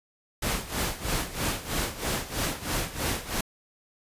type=noise with tremolo; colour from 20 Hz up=pink; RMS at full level=-27 dBFS; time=0.42-3.41 s; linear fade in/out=5 ms; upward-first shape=sine; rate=3.1 Hz; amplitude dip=80%; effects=resampled to 32000 Hz